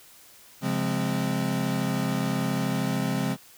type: chord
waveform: square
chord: Db major seventh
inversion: none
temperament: equal with one note detuned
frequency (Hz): 135.74 / 174.61 / 207.7 / 261.6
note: Db3 / F3 / Ab3 / C4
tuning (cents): -36 / 0 / 0 / 0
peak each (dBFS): -31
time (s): 0.61-3.37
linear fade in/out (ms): 50
effects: white hiss -52 dBFS RMS until 3.57 s